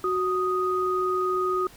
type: tone pair together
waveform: sine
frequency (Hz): 370 / 1244.5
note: F#4 / D#6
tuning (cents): 0 / 0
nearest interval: octave + major sixth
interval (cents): 2100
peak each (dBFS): -25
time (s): 0.04-1.67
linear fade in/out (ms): 2
effects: pink hiss -50 dBFS RMS until 1.76 s